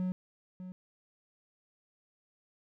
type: tone with echo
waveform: triangle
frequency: 183.6 Hz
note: F#3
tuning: 13 cents flat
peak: -28 dBFS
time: 0-0.12 s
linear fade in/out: 0 ms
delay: 600 ms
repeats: 1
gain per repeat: -11 dB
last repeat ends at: 0.72 s
effects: none